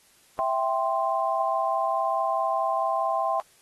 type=chord; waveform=sine; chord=C major; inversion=first; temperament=equal; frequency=659.3 / 784 / 1046.5 Hz; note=E5 / G5 / C6; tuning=0 / 0 / 0 cents; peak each=-27 dBFS; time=0.39-3.4 s; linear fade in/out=0 ms; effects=white hiss -59 dBFS RMS until 3.61 s + AAC 32 kbps